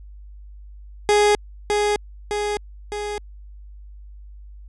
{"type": "tone with echo", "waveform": "30% pulse", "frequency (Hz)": 415.3, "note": "G#4", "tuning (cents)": 0, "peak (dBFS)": -11, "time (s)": [1.09, 1.35], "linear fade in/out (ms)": 0, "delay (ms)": 610, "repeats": 3, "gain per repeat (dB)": -4, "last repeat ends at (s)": 3.18, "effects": ["added 50 Hz sine -38 dBFS peak until 4.68 s", "resampled to 24000 Hz"]}